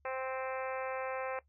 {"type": "harmonic tone", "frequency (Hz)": 261.6, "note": "C4", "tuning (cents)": 0, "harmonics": [2, 3, 4, 5, 6, 7, 8, 9, 10], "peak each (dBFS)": [-38, -42, -44, -46, -48, -49, -50, -51, -52], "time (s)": [0.05, 1.39], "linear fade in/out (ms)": 2, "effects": ["noise-tail reverb RT60 0.1 s tail -18 dB re dry", "added 71 Hz sine -67 dBFS peak until 1.48 s"]}